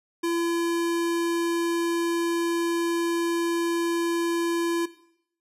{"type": "tone", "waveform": "square", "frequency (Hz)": 338.8, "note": "E4", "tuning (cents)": 48, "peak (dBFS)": -24, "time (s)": [0.23, 4.86], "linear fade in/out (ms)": 10, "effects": ["noise-tail reverb RT60 0.7 s tail -17 dB re dry", "resampled to 32000 Hz"]}